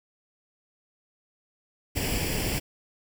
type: noise with comb filter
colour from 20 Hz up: pink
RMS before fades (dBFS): -28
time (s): 1.95-2.6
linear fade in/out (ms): 20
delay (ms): 0.39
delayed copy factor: +0.7
effects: none